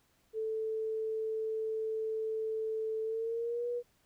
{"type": "tone with pitch glide", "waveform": "sine", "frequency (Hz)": [440, 482.6], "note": ["A4", "B4"], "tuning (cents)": [0, -40], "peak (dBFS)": -32, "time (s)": [0.33, 3.83], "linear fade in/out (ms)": 50, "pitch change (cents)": 160, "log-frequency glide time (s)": [3.03, 3.68], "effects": ["pink hiss -71 dBFS RMS until 4.05 s"]}